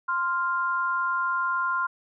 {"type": "tone pair together", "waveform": "sine", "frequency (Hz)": [1046.5, 1396.9], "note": ["C6", "F6"], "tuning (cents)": [0, 0], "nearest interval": "perfect fourth", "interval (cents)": 500, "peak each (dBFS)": -26, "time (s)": [0.08, 1.87], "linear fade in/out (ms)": 10, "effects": []}